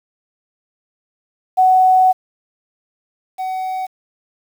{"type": "tone pair in turn", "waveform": ["sine", "triangle"], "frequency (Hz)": [746, 750.3], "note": ["F#5", "F#5"], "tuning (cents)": [14, 24], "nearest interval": "unison", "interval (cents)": 10, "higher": "second", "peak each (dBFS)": [-8, -18], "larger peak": "first", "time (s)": [[1.57, 2.13], [3.38, 3.87]], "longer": "first", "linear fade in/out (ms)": 20, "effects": ["7-bit"]}